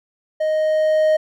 triangle tone with level ramp, 622.3 Hz, D#5, in tune, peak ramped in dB -15 to -10 dBFS, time 0.4-1.17 s, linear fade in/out 10 ms, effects none

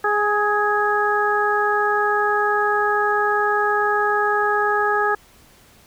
harmonic tone with a mistuned harmonic, 415.3 Hz, G#4, in tune, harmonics 1 / 2 / 3 / 4, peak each -22 / -22 / -22 / -22 dBFS, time 0.04-5.15 s, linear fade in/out 5 ms, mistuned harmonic 3, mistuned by +18 cents, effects pink hiss -51 dBFS RMS until 5.86 s

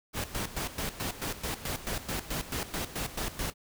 pink noise with tremolo, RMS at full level -33 dBFS, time 0.13-3.54 s, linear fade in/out 50 ms, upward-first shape square, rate 4.6 Hz, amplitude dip 75%, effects none

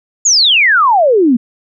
sine exponential sweep, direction down, 7100 to 224.9 Hz, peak -6 dBFS, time 0.25-1.37 s, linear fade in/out 10 ms, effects none

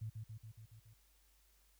sine tone with echo, 110 Hz, A2, in tune, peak -40 dBFS, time 0.01-0.1 s, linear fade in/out 10 ms, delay 140 ms, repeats 6, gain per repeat -3 dB, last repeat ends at 0.94 s, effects added 50 Hz sine -70 dBFS peak until 1.79 s + white hiss -73 dBFS RMS until 1.79 s

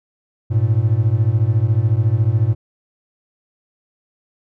triangle beating tone pair, 103.3 / 117.3 Hz, G#2 / A#2, -9 / +11 cents, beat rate 14 Hz, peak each -14 dBFS, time 0.5-2.55 s, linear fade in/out 20 ms, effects none

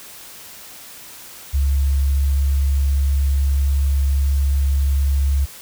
sine tone, 69.3 Hz, C#2, in tune, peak -14 dBFS, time 1.53-5.46 s, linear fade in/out 20 ms, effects white hiss -39 dBFS RMS until 5.61 s

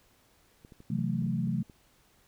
clicks, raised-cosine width 3 ms, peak -37 dBFS, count 9, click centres 0.649 / 0.722 / 0.804 / 0.903 / 0.991 / 1.222 / 1.265 / 1.474 / 1.698 s
sine chord, F# half-diminished seventh, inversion second, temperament equal, 130.81 / 164.81 / 185 / 220 Hz, C3 / E3 / F#3 / A3, 0 / 0 / 0 / 0 cents, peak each -33 dBFS, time 0.9-1.63 s, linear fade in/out 5 ms
effects pink hiss -65 dBFS RMS until 2.27 s

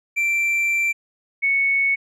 triangle / sine tone pair in turn, 2349 / 2214 Hz, D7 / C#7, 0 / -3 cents, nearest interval minor second, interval 103 cents, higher first, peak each -16 dBFS, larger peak neither, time 0.16-0.93 / 1.42-1.96 s, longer first, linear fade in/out 20 ms, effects resampled to 32000 Hz

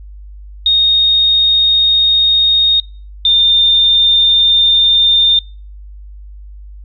sine tone pair in turn, 3715 / 3611 Hz, A#7 / A7, -7 / +44 cents, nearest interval unison, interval 49 cents, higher first, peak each -7 dBFS, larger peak neither, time 0.66-2.8 / 3.25-5.39 s, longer neither, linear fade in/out 2 ms, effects noise-tail reverb RT60 0.4 s tail -26 dB re dry + added 50 Hz sine -30 dBFS peak until 6.84 s

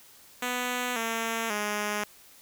5% pulse tone with pitch steps, 247.8 / 227.2 / 208.4 Hz, B3 / A#3 / G#3, +6 / -44 / +6 cents, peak -17 dBFS, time 0.42-2.04 s, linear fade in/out 5 ms, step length 540 ms, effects white hiss -54 dBFS RMS until 2.41 s

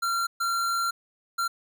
square tone bursts at uneven times, 1372 Hz, F6, 31 cents flat, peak -25 dBFS, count 3, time 0.02-0.27 / 0.4-0.91 / 1.38-1.48 s, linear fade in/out 10 ms, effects none

